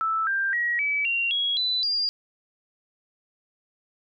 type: tone with pitch steps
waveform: sine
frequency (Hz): 1317 / 1584.4 / 1906.1 / 2293 / 2759 / 3319 / 3992 / 4803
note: E6 / G6 / A#6 / D7 / F7 / G#7 / B7 / D8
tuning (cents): -2 / +18 / +38 / -42 / -22 / -2 / +18 / +38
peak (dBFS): -22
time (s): 0.01-2.09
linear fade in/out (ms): 0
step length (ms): 260
effects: none